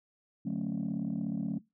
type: chord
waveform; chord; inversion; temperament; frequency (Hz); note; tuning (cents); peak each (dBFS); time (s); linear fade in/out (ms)
sine; D major seventh; none; just; 146.83 / 183.54 / 220.2 / 275.3; D3 / F#3 / A3 / C#4; 0 / -14 / +2 / -12; -39 / -33 / -34 / -36; 0.45-1.59; 10
effects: noise-tail reverb RT60 0.2 s tail -21 dB re dry + tanh soft clip ceiling -26 dBFS